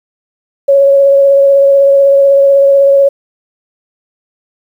sine tone with vibrato, 554.4 Hz, C#5, in tune, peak -3 dBFS, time 0.68-3.09 s, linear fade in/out 10 ms, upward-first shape triangle, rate 16 Hz, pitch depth 18 cents each way, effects 7-bit

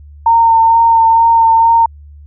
sine tone with vibrato, 913 Hz, A#5, 36 cents flat, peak -5 dBFS, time 0.26-1.86 s, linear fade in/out 5 ms, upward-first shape sine, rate 2.2 Hz, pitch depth 16 cents each way, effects added 73 Hz sine -33 dBFS peak until 2.26 s

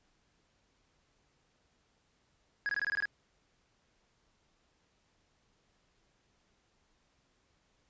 triangle tone bursts, 1661.2 Hz, G#6, in tune, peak -28 dBFS, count 8, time 2.66-3.055 s, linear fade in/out 0 ms, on 31 ms, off 21 ms, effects pink hiss -73 dBFS RMS until 7.89 s + resampled to 16000 Hz

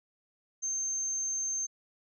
sine tone, 6320 Hz, G8, 13 cents sharp, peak -30 dBFS, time 0.62-1.67 s, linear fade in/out 20 ms, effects none

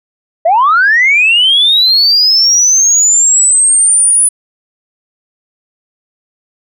sine linear sweep, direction up, 624 to 9956 Hz, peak -4 dBFS, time 0.45-4.29 s, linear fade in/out 10 ms, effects tanh soft clip ceiling -1 dBFS

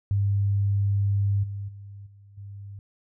sine tone with level steps, 100 Hz, G2, 35 cents sharp, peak -20 / -30 / -39 / -48 / -37 dBFS, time 0.11-2.79 s, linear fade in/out 0 ms, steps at 1.43 / 1.68 / 2.06 / 2.37 s, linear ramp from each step 10 ms, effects none

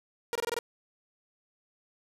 sawtooth tone bursts, 471.4 Hz, A#4, 19 cents sharp, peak -25 dBFS, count 6, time 0.33-0.589 s, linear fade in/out 0 ms, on 24 ms, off 23 ms, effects resampled to 32000 Hz + 11-bit

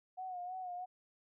sine tone with vibrato, 730 Hz, F#5, 24 cents flat, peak -40 dBFS, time 0.17-0.86 s, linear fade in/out 20 ms, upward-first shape sine, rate 3.1 Hz, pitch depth 50 cents each way, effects none

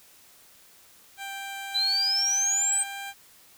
15% pulse tone with pitch glide, 787 to 793.4 Hz, G5 to G5, +7 to +21 cents, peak -28 dBFS, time 1.17-3.14 s, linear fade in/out 50 ms, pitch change +14 cents, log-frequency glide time 2.08-2.61 s
sine exponential sweep, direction up, 3932 to 8372 Hz, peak -22 dBFS, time 1.74-2.84 s, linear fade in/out 20 ms
effects white hiss -55 dBFS RMS until 3.57 s

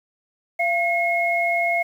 sine tone pair together, 685.7 / 2165 Hz, F5 / C#7, -32 / -41 cents, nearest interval octave + minor sixth, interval 1991 cents, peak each -21 dBFS, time 0.59-1.83 s, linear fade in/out 10 ms, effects 8-bit

